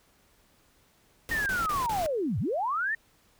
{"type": "noise bursts", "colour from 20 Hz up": "pink", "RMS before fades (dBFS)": -37, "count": 4, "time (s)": [1.29, 2.063], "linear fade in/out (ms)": 0, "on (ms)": 170, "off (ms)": 31}
{"type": "linear two-way sweep", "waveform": "sine", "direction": "down then up", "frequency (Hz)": [1864.7, 82.6, 1864.7], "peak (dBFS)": -26, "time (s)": [1.31, 2.95], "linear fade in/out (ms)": 5, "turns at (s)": 2.39}
{"effects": ["pink hiss -64 dBFS RMS until 3.39 s"]}